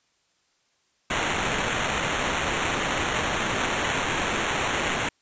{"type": "noise with sample-and-hold", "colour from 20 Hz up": "blue", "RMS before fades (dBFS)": -26, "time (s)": [1.1, 5.09], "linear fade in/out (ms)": 5, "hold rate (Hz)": 4900, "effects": ["white hiss -68 dBFS RMS until 5.21 s", "resampled to 16000 Hz"]}